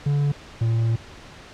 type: tone pair in turn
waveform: triangle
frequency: 143.9 / 114.21 Hz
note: D3 / A#2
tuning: -35 / -35 cents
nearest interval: major third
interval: 400 cents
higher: first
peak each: -16 dBFS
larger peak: neither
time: 0.06-0.32 / 0.61-0.96 s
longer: second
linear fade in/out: 5 ms
effects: pink hiss -43 dBFS RMS until 1.53 s + low-pass 5000 Hz 12 dB/octave